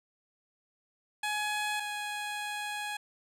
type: tone pair in turn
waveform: 15% pulse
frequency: 841 / 833.7 Hz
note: G#5 / G#5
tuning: +22 / +6 cents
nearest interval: unison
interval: 16 cents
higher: first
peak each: -24 / -28 dBFS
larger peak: first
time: 1.23-1.8 / 1.8-2.97 s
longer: second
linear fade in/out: 5 ms
effects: low-pass 12000 Hz 12 dB/octave